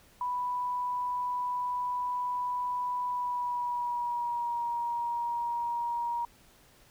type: tone with pitch glide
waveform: sine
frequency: 987.8 to 946.5 Hz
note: B5 to A#5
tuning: 0 to +26 cents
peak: -29 dBFS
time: 0.21-6.25 s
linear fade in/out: 2 ms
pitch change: -74 cents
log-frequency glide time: 3.07-4.61 s
effects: pink hiss -60 dBFS RMS until 6.9 s